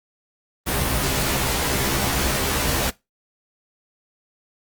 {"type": "noise with comb filter", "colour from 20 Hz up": "pink", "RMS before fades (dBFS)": -22, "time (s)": [0.66, 2.91], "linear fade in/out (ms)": 20, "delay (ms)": 15, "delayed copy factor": 0.8, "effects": ["noise-tail reverb RT60 0.2 s tail -20 dB re dry", "Opus 32 kbps"]}